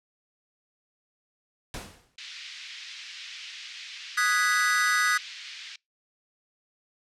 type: noise with exponential decay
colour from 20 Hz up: pink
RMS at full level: -34 dBFS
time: 1.74-2.16 s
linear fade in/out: 1 ms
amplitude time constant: 91 ms
type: band-pass noise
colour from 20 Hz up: pink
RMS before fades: -42 dBFS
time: 2.18-5.76 s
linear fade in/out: 5 ms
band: 2100 to 5200 Hz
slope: 24 dB/octave
type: chord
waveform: square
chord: G# minor seventh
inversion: second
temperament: equal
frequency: 1244.5 / 1480 / 1661.2 / 1975.5 Hz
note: D#6 / F#6 / G#6 / B6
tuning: 0 / 0 / 0 / 0 cents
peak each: -28 dBFS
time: 4.17-5.18 s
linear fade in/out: 10 ms
effects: noise-tail reverb RT60 0.2 s tail -26 dB re dry + low-pass 10000 Hz 12 dB/octave